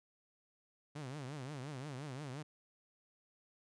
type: tone with vibrato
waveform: sawtooth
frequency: 138.59 Hz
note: C#3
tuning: in tune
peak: -39 dBFS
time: 0.95-2.43 s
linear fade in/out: 10 ms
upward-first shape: triangle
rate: 5.7 Hz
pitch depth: 220 cents each way
effects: resampled to 22050 Hz